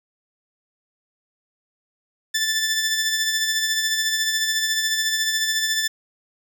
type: tone with tremolo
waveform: 15% pulse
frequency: 1760 Hz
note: A6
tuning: in tune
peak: -12 dBFS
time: 2.34-5.88 s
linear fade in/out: 10 ms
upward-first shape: sine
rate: 14 Hz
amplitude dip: 40%
effects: none